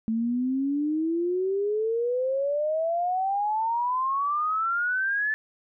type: exponential sweep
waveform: sine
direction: up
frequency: 220 to 1755 Hz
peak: -23 dBFS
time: 0.08-5.34 s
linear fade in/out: 0 ms
effects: none